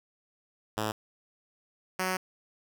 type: tone pair in turn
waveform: 5% pulse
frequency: 107.8 / 185.84 Hz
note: A2 / F#3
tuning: -35 / +8 cents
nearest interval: major sixth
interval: 943 cents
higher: second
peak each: -18 / -17 dBFS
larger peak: second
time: 0.77-0.92 / 1.99-2.17 s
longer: second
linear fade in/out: 5 ms
effects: none